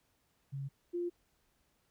sine tone pair in turn, 137.7 / 349.1 Hz, C#3 / F4, -11 / -1 cents, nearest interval octave + major third, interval 1610 cents, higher second, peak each -37 / -33 dBFS, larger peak second, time 0.52-0.69 / 0.93-1.1 s, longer neither, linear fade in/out 20 ms, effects pink hiss -75 dBFS RMS until 1.9 s

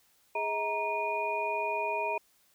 sine tone cluster, 417.6 / 639 / 937 / 2452 Hz, G#4 / D#5 / A#5 / D#7, +10 / +46 / +9 / -26 cents, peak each -37 / -35 / -32 / -35 dBFS, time 0.35-2.18 s, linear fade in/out 5 ms, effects white hiss -67 dBFS RMS until 2.54 s

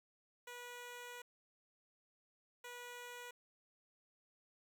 10% pulse tone bursts at uneven times, 486.6 Hz, B4, 26 cents flat, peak -40 dBFS, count 2, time 0.47-1.22 / 2.64-3.31 s, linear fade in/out 5 ms, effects 12-bit

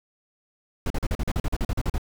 brown noise bursts, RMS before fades -24 dBFS, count 14, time 0.86-1.981 s, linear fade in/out 2 ms, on 42 ms, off 41 ms, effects none

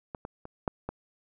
clicks, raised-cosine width 1 ms, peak -22 / -23 / -28 / -13 / -19 dBFS, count 5, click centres 0.148 / 0.251 / 0.454 / 0.678 / 0.89 s, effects none

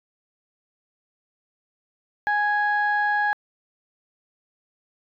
sine tone pair together, 830.6 / 1661.2 Hz, G#5 / G#6, 0 / 0 cents, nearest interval octave, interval 1200 cents, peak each -21 dBFS, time 2.27-3.33 s, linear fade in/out 0 ms, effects tanh soft clip ceiling -14 dBFS

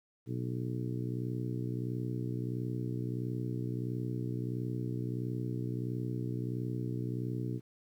harmonic tone, 61.5 Hz, B1, 7 cents flat, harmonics 2 / 3 / 4 / 5 / 6 / 7, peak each -35 / -42 / -43 / -41 / -45 / -47 dBFS, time 0.26-7.61 s, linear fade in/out 50 ms, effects 11-bit

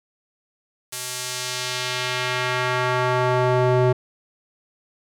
square tone with band-pass filter sweep, 125.9 Hz, B2, 34 cents sharp, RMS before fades -22 dBFS, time 0.92-3.93 s, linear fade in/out 10 ms, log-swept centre 10000 to 450 Hz, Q 0.86, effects none

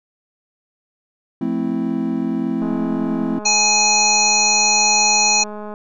triangle chord, F major seventh, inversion none, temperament equal, 174.61 / 220 / 261.6 / 329.6 Hz, F3 / A3 / C4 / E4, 0 / 0 / 0 / 0 cents, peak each -26 / -21 / -20 / -23 dBFS, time 1.41-3.39 s, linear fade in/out 5 ms
click train, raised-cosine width 1 ms, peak -19 dBFS, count 656, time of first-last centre 2.62-5.739 s, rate 210 Hz
harmonic tone, 839 Hz, G#5, 17 cents sharp, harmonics 1 / 3 / 5 / 7 / 8, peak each -19 / -19 / -19 / -19 / -19 dBFS, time 3.45-5.44 s, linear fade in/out 10 ms
effects none

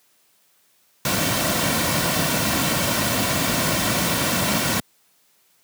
pink noise with comb filter, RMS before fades -21 dBFS, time 1.05-4.8 s, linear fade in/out 2 ms, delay 2.4 ms, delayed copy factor -0.5, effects white hiss -61 dBFS RMS until 5.63 s + high-pass 100 Hz 12 dB/octave

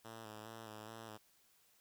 5% pulse tone with vibrato, 110 Hz, A2, in tune, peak -38 dBFS, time 0.04-1.18 s, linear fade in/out 20 ms, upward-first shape square, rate 2.4 Hz, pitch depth 40 cents each way, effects white hiss -71 dBFS RMS until 1.8 s

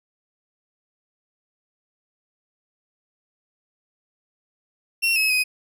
35% pulse tone with pitch steps, 2726 / 2572 / 2509 Hz, F7 / E7 / D#7, -43 / -43 / +14 cents, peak -16 dBFS, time 5.02-5.44 s, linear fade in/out 20 ms, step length 140 ms, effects none

